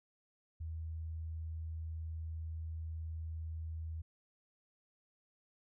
sine tone, 80.5 Hz, E2, 41 cents flat, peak -39 dBFS, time 0.6-4.02 s, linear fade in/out 10 ms, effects none

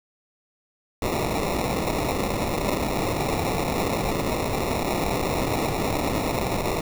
white noise with sample-and-hold, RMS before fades -25 dBFS, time 1.02-6.81 s, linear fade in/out 2 ms, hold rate 1575 Hz, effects none

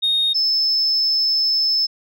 sine tone pair in turn, 3711 / 5248 Hz, A#7 / E8, -9 / -9 cents, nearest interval tritone, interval 600 cents, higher second, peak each -14 / -14 dBFS, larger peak neither, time 0.02-0.34 / 0.34-1.87 s, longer second, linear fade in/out 20 ms, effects tanh soft clip ceiling -12 dBFS

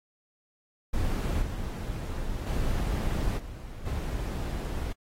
brown noise with level steps, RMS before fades -28 / -33 / -28 / -40 / -31 dBFS, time 0.93-4.93 s, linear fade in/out 10 ms, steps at 1.41 / 2.46 / 3.37 / 3.85 s, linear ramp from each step 20 ms, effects AAC 48 kbps

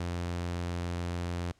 sawtooth tone, 87.1 Hz, F2, 4 cents flat, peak -28 dBFS, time 0-1.52 s, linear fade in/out 5 ms, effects pink hiss -67 dBFS RMS until 1.59 s + low-pass 8000 Hz 12 dB/octave

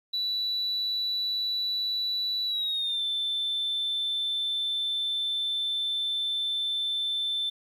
sine tone with pitch glide, 3951 to 3540 Hz, B7 to A7, 0 to +10 cents, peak -25 dBFS, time 0.13-7.5 s, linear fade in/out 10 ms, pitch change -190 cents, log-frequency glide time 2.46-3.03 s, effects tanh soft clip ceiling -23 dBFS + 10-bit

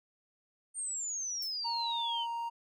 sine exponential sweep, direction down, 8900 to 2945 Hz, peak -34 dBFS, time 0.74-2.27 s, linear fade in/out 50 ms
violet noise with exponential decay, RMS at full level -42 dBFS, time 1.42-1.6 s, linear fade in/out 5 ms, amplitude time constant 37 ms
triangle tone, 932.3 Hz, A#5, in tune, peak -32 dBFS, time 1.64-2.5 s, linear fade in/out 20 ms
effects none

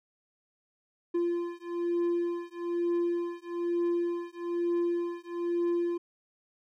triangle beating tone pair, 344.7 / 345.8 Hz, F4 / F4, -23 / -17 cents, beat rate 1.1 Hz, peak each -29 dBFS, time 1.14-5.98 s, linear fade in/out 10 ms, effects none

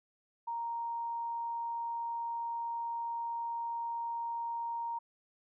sine tone, 932.3 Hz, A#5, in tune, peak -34 dBFS, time 0.47-4.99 s, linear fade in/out 10 ms, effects none

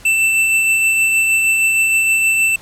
square tone with tremolo, 2665 Hz, E7, 18 cents sharp, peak -11 dBFS, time 0.05-2.56 s, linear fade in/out 5 ms, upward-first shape triangle, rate 6.4 Hz, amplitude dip 30%, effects pink hiss -42 dBFS RMS until 2.61 s + low-pass 12000 Hz 12 dB/octave

